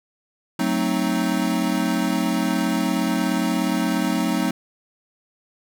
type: chord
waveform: square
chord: F# diminished seventh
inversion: none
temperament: equal with one note detuned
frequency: 185 / 222 / 261.6 / 311.1 Hz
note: F#3 / A3 / C4 / Eb4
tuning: 0 / +16 / 0 / 0 cents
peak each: -26 dBFS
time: 0.59-4.51 s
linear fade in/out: 5 ms
effects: none